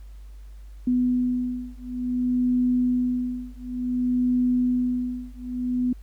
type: beating tone pair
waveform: sine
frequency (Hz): 248.5 / 249.06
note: B3 / B3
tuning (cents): +11 / +15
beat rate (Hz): 0.56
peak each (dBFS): -24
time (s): 0.87-5.93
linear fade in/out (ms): 5
effects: added 50 Hz sine -39 dBFS peak until 6.02 s + pink hiss -62 dBFS RMS until 6.02 s